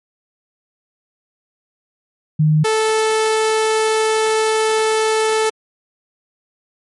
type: tone pair in turn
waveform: sine / sawtooth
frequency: 153.9 / 438.3 Hz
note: D#3 / A4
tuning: -19 / -7 cents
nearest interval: octave + tritone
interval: 1812 cents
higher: second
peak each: -10 dBFS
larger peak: neither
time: 2.39-2.64 / 2.64-5.5 s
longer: second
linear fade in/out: 10 ms
effects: MP3 48 kbps